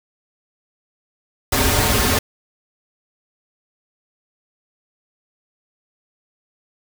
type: noise with comb filter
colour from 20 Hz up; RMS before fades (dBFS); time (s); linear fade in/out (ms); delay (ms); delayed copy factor
pink; -17; 1.52-2.19; 5; 6; -0.9
effects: none